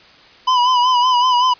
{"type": "tone with vibrato", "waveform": "square", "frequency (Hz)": 996, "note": "B5", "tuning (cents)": 14, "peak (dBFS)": -12, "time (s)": [0.47, 1.54], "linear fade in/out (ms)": 10, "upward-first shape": "sine", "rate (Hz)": 5.3, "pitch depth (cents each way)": 55, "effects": ["white hiss -45 dBFS RMS until 1.59 s", "resampled to 11025 Hz"]}